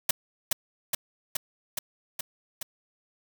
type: noise with echo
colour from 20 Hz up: white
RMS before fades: -22 dBFS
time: 0.09-0.11 s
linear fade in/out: 5 ms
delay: 420 ms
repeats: 6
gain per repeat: -2 dB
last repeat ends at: 2.63 s
effects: none